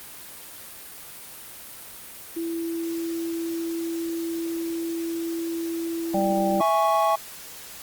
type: tone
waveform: sine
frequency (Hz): 332.9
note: E4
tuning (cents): +17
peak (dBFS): -26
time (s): 2.36-6.62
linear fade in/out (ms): 10
type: harmonic tone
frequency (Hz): 196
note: G3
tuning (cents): 0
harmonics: 1 / 3 / 4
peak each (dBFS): -25 / -25 / -25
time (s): 6.14-6.61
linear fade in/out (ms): 5
type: chord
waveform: triangle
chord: C# minor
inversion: first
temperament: equal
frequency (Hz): 659.3 / 830.6 / 1108.7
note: E5 / G#5 / C#6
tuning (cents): 0 / 0 / 0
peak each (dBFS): -21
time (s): 6.6-7.16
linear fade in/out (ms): 10
effects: white hiss -41 dBFS RMS until 7.82 s + Opus 32 kbps

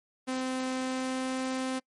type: tone with pitch glide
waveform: sawtooth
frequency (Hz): 258.6 to 260.2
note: C4 to C4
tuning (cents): -20 to -9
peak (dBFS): -26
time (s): 0.27-1.8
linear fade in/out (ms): 20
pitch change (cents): +11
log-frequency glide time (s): 0.8-1.44
effects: noise-tail reverb RT60 0.1 s tail -24 dB re dry + MP3 48 kbps

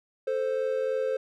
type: tone pair together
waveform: triangle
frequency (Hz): 440 / 523.3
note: A4 / C5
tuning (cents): 0 / 0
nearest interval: minor third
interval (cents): 300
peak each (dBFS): -28 / -25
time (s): 0.27-1.17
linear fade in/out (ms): 5
effects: none

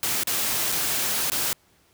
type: noise with dropouts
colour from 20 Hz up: white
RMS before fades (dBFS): -25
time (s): 0.03-1.53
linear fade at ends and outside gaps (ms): 0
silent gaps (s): 0.234-0.272 / 0.718-0.722 / 1.3-1.319
effects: pink hiss -61 dBFS RMS until 1.93 s + high-pass 60 Hz 12 dB/octave

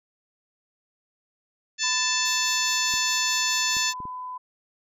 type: harmonic tone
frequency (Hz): 880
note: A5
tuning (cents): 0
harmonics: 2 / 3 / 4 / 5 / 6 / 7 / 8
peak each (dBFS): -30 / -30 / -30 / -30 / -30 / -30 / -30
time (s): 1.78-3.94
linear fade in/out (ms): 50
type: tone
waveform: sine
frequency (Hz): 1005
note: B5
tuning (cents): +30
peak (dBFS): -32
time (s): 1.83-4.38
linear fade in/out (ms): 10
type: tone with tremolo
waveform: 15% pulse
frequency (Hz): 3784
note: A#7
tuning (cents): +25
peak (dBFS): -31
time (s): 2.25-3.93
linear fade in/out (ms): 5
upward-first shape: sine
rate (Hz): 4.8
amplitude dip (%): 60
type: clicks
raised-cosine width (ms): 3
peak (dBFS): -29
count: 4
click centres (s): 2.939 / 3.768 / 4.003 / 4.054
effects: none

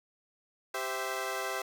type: chord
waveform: 15% pulse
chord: C major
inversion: second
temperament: equal with one note detuned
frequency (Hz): 392 / 519 / 659.3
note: G4 / C5 / E5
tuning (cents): 0 / -14 / 0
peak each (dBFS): -31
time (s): 0.74-1.62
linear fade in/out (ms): 5
effects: none

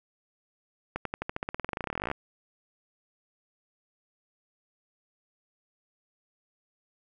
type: accelerating click train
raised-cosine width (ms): 0.5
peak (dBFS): -16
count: 29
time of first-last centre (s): 0.96-2.114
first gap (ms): 93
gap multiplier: 0.93
effects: none

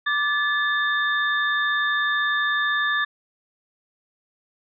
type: tone cluster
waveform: sine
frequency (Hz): 1174 / 1732 / 3628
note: D6 / A6 / A#7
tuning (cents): -1 / -28 / -48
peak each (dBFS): -26 / -21 / -30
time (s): 0.06-3.05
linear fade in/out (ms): 10
effects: none

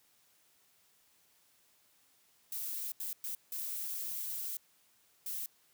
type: noise bursts at uneven times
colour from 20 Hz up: violet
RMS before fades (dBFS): -39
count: 5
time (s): 2.52-2.92 / 3-3.13 / 3.24-3.35 / 3.52-4.57 / 5.26-5.46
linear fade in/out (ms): 2
effects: white hiss -69 dBFS RMS until 5.73 s + high-pass 60 Hz 12 dB/octave

